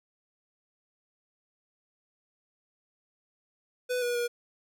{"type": "tone with pitch steps", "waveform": "square", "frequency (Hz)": [497.6, 484.2, 478.8], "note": ["B4", "B4", "A#4"], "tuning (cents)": [13, -34, 46], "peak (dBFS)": -28, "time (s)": [3.89, 4.28], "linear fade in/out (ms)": 20, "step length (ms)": 130, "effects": []}